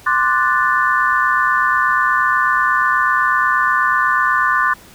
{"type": "chord", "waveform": "sine", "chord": "D dominant seventh", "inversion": "third", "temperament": "equal", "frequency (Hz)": [1046.5, 1174.7, 1480, 1760], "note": ["C6", "D6", "F#6", "A6"], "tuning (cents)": [0, 0, 0, 0], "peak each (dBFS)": -18, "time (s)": [0.06, 4.74], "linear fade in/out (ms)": 10, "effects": ["pink hiss -43 dBFS RMS until 4.94 s"]}